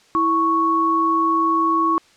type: tone pair together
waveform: sine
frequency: 328.1 / 1108.7 Hz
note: E4 / C#6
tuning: -8 / 0 cents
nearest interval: octave + major sixth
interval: 2108 cents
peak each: -21 / -16 dBFS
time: 0.15-1.98 s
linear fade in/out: 0 ms
effects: white hiss -53 dBFS RMS until 2.16 s + low-pass 6000 Hz 12 dB/octave